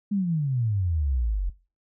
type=exponential sweep; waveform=sine; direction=down; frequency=210.4 to 43.26 Hz; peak=-22 dBFS; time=0.11-1.5 s; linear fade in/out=10 ms; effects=noise-tail reverb RT60 0.3 s tail -18 dB re dry